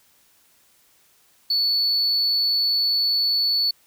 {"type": "tone", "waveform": "triangle", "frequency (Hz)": 4445, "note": "C#8", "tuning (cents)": 4, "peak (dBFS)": -16, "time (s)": [1.5, 3.71], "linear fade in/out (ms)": 5, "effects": ["tanh soft clip ceiling -13 dBFS", "white hiss -59 dBFS RMS until 3.86 s"]}